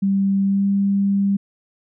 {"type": "tone with pitch glide", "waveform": "sine", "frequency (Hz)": [196, 198.39], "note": ["G3", "G3"], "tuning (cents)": [0, 21], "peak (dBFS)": -15, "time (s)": [0.02, 1.37], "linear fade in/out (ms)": 10, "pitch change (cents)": 21, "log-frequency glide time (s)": [0.44, 0.66], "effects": []}